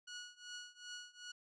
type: tone with tremolo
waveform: 15% pulse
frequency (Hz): 1458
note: F#6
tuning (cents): -26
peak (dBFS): -38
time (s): 0.07-1.32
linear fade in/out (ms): 10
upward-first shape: triangle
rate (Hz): 2.6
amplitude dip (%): 95
effects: resampled to 22050 Hz